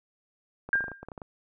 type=clicks; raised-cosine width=1 ms; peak=-26 dBFS; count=11; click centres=0.69 / 0.755 / 0.807 / 0.841 / 0.882 / 0.917 / 1.03 / 1.086 / 1.118 / 1.178 / 1.218 s
type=tone with exponential decay; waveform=sine; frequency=1600 Hz; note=G6; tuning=35 cents sharp; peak=-18 dBFS; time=0.73-1.05 s; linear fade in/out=1 ms; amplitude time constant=68 ms
effects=none